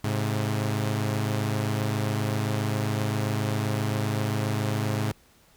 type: tone pair together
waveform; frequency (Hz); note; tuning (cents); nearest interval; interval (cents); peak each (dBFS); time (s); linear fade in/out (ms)
sawtooth; 106 / 133.55; G#2 / C3; +36 / +36; major third; 400; -22 / -26; 0.04-5.12; 5
effects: pink hiss -59 dBFS RMS until 5.56 s